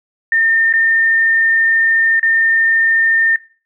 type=tone with dropouts; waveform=sine; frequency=1813 Hz; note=A#6; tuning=49 cents flat; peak=-10 dBFS; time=0.32-3.36 s; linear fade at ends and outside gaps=2 ms; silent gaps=0.727-0.737 / 2.196-2.229 s; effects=noise-tail reverb RT60 0.4 s tail -20 dB re dry